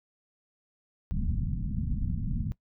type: low-pass noise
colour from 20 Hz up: pink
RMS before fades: -30 dBFS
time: 1.11-2.52 s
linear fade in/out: 0 ms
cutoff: 230 Hz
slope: 48 dB/octave
effects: noise-tail reverb RT60 0.1 s tail -20 dB re dry